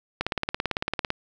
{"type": "click train", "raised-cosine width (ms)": 0.3, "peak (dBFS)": -9, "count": 17, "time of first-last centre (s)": [0.21, 1.104], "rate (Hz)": 17.9, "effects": []}